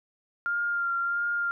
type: tone with vibrato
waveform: sine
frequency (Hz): 1396.9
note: F6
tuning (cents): 0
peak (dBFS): -25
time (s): 0.46-1.51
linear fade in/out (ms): 0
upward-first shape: sine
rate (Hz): 1.5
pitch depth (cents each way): 20
effects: none